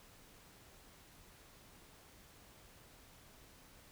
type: silence
effects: pink hiss -61 dBFS RMS until 3.91 s